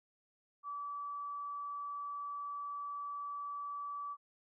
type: tone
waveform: sine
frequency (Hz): 1152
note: D6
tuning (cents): -34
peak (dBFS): -39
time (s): 0.63-4.17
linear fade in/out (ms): 50
effects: none